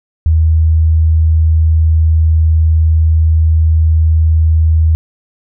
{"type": "tone", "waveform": "sine", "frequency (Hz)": 79.8, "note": "D#2", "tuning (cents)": 44, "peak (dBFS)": -6, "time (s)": [0.26, 4.95], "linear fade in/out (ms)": 0, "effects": []}